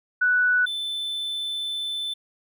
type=tone pair in turn; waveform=sine / triangle; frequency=1482 / 3525 Hz; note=F#6 / A7; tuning=+2 / +2 cents; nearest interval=octave + minor third; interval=1500 cents; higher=second; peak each=-17 / -25 dBFS; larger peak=first; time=0.21-0.66 / 0.66-2.14 s; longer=second; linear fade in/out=10 ms; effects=none